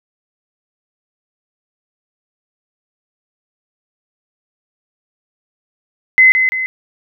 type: tone with echo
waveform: sine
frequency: 2045 Hz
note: C7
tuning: 40 cents flat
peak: -4 dBFS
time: 6.18-6.32 s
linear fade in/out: 0 ms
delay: 170 ms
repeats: 2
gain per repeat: -6 dB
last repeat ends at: 6.66 s
effects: none